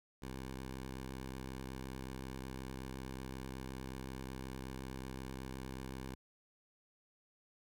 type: tone with vibrato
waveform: 10% pulse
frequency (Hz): 65.41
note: C2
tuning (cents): 0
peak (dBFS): -35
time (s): 0.22-6.15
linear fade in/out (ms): 5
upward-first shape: triangle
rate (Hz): 8.1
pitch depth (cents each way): 27
effects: none